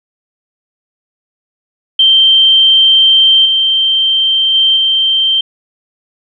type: tone with level steps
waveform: sine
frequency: 3136 Hz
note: G7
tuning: in tune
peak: -4 / -8 / -6 / -8 dBFS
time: 1.99-5.41 s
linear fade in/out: 5 ms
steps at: 3.45 / 4.54 / 4.76 s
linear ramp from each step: 10 ms
effects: none